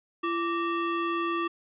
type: ring-modulated tone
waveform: square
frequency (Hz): 753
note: F#5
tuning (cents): +30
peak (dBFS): -24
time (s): 0.23-1.48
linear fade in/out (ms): 10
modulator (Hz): 414
effects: resampled to 8000 Hz + 11-bit